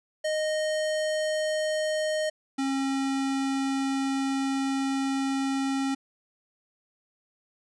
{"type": "tone pair in turn", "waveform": "square", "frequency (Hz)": [619, 270.8], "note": ["D#5", "C#4"], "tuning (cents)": [-9, -40], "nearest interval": "octave + major second", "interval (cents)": 1431, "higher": "first", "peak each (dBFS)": [-26, -26], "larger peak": "neither", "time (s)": [[0.24, 2.3], [2.58, 5.95]], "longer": "second", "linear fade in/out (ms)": 10, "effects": ["resampled to 22050 Hz", "11-bit"]}